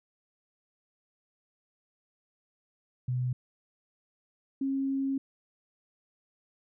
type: tone pair in turn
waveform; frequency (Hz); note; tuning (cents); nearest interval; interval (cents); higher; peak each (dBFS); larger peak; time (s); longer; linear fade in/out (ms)
sine; 125.6 / 271.1; B2 / C#4; +30 / -38; octave + minor second; 1332; second; -27 / -27; neither; 3.08-3.33 / 4.61-5.18; second; 5
effects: none